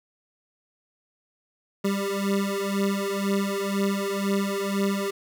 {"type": "beating tone pair", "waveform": "25% pulse", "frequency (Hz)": [197, 199], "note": ["G3", "G3"], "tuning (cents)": [9, 26], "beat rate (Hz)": 2, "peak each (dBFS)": -23, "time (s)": [1.84, 5.11], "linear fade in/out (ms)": 10, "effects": []}